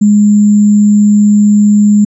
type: tone with sample-and-hold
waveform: sine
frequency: 207.7 Hz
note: G#3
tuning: in tune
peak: -3 dBFS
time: 0.01-2.05 s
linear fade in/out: 10 ms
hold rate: 7350 Hz
effects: resampled to 22050 Hz